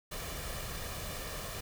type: noise with comb filter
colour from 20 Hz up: pink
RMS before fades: -40 dBFS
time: 0.11-1.61 s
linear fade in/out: 10 ms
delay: 1.7 ms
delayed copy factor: +0.5
effects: none